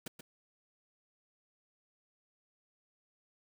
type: noise with echo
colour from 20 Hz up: pink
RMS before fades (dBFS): -41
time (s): 0.06-0.08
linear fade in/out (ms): 5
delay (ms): 130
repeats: 1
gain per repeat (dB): -8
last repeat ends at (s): 0.21
effects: none